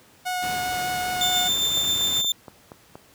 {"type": "tone with vibrato", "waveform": "sawtooth", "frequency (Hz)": 729, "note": "F#5", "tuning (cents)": -26, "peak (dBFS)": -21, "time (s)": [0.25, 1.49], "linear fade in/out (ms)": 20, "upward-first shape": "sine", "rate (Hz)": 5, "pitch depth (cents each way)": 8}
{"type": "noise", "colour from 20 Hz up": "pink", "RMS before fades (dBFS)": -35, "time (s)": [0.42, 2.22], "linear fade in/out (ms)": 10}
{"type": "tone with tremolo", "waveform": "35% pulse", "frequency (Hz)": 3569, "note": "A7", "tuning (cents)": 24, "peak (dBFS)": -17, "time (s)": [1.21, 2.32], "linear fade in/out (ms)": 2, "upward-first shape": "triangle", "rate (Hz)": 7.5, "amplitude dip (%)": 35}
{"type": "click train", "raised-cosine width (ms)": 1, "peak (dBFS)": -24, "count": 8, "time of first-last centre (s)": [1.3, 2.955], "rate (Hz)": 4.23}
{"effects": ["pink hiss -54 dBFS RMS until 3.14 s", "high-pass 80 Hz 12 dB/octave"]}